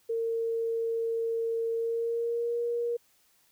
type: tone with pitch glide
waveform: sine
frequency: 457.2 to 473.3 Hz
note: A#4 to A#4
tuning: -34 to +26 cents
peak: -27 dBFS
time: 0.09-2.97 s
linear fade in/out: 10 ms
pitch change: +60 cents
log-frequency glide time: 1.73-2.6 s
effects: white hiss -66 dBFS RMS until 3.51 s